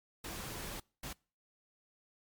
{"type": "noise bursts at uneven times", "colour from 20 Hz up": "pink", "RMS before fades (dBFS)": -43, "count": 2, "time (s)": [[0.24, 0.8], [1.03, 1.13]], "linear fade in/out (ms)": 5, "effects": ["noise-tail reverb RT60 0.4 s tail -26 dB re dry", "MP3 96 kbps"]}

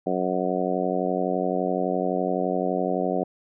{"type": "harmonic tone", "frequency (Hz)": 91.8, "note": "F#2", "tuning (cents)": -13, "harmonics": [2, 3, 4, 5, 6, 7, 8], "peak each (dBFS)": [-30, -30, -30, -30, -30, -30, -30], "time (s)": [0.06, 3.24], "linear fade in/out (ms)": 10, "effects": []}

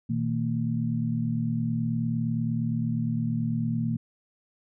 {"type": "tone cluster", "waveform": "sine", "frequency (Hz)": [120.3, 159.8, 228.6], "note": ["B2", "D#3", "A#3"], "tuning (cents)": [-45, 47, -34], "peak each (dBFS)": [-29, -30, -28], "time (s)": [0.09, 3.97], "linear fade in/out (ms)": 10, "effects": []}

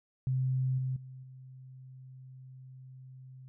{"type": "tone with level steps", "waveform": "sine", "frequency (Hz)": 130, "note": "C3", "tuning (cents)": -11, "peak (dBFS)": [-27, -30, -44, -47], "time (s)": [0.27, 3.48], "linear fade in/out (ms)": 0, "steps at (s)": [0.78, 0.96, 1.23], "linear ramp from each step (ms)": 5, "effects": []}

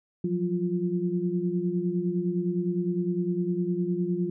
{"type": "tone cluster", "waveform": "sine", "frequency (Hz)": [173.9, 183.7, 350.2], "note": ["F3", "F#3", "F4"], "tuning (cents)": [-7, -12, 5], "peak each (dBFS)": -29, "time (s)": [0.24, 4.3], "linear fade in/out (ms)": 5, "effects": []}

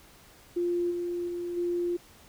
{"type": "tone with level steps", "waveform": "sine", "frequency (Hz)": 349.2, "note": "F4", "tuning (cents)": 0, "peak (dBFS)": [-25, -29, -31, -26], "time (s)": [0.56, 1.97], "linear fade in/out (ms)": 10, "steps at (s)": [0.9, 1.27, 1.56], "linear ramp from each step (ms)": 20, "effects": ["pink hiss -55 dBFS RMS until 2.28 s"]}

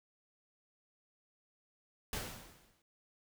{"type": "noise with exponential decay", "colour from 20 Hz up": "pink", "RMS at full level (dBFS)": -37, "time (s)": [2.13, 2.82], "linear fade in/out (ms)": 2, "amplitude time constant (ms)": 150, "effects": []}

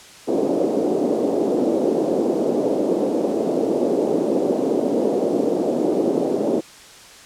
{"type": "band-pass noise", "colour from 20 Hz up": "pink", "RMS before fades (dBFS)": -20, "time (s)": [0.27, 6.61], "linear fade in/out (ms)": 20, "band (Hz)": [270, 540], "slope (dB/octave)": 24, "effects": ["white hiss -43 dBFS RMS until 7.25 s", "low-pass 8000 Hz 12 dB/octave"]}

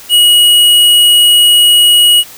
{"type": "tone", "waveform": "square", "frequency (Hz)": 2905, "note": "F#7", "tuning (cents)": -32, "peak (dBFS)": -4, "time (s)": [0.09, 2.24], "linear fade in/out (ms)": 50, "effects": ["white hiss -33 dBFS RMS until 2.37 s"]}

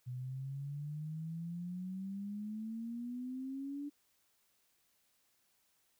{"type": "exponential sweep", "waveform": "sine", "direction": "up", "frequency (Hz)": [123.47, 291.3], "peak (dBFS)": -39, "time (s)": [0.06, 3.9], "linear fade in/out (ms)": 20, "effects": ["white hiss -75 dBFS RMS until 5.99 s"]}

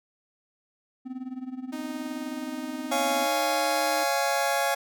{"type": "tone with tremolo", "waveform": "triangle", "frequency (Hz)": 256.8, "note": "C4", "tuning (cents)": -32, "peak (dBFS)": -28, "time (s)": [1.05, 3.27], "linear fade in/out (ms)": 20, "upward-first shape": "sine", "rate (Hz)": 19, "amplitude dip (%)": 80}
{"type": "tone", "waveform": "sawtooth", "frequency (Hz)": 310, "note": "D#4", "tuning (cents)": -6, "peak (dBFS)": -31, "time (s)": [1.72, 4.04], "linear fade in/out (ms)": 10}
{"type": "chord", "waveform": "sawtooth", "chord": "Db major", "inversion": "none", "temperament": "just", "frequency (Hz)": [554.4, 693, 831.5], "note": ["Db5", "F5", "Ab5"], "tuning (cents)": [0, -14, 2], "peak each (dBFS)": -24, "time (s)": [2.91, 4.75], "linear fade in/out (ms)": 10}
{"effects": []}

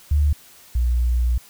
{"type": "tone pair in turn", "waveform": "sine", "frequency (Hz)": [73.42, 60.3], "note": ["D2", "B1"], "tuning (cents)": [0, -41], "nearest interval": "minor third", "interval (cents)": 341, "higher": "first", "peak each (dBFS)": [-14, -16], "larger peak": "first", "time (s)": [[0.11, 0.33], [0.75, 1.38]], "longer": "second", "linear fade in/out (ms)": 5, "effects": ["white hiss -48 dBFS RMS until 1.49 s"]}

